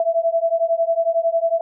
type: beating tone pair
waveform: sine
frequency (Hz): 659.3 / 670.3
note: E5 / E5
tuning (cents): 0 / +29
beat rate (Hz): 11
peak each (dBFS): -19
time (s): 0-1.61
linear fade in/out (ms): 2
effects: none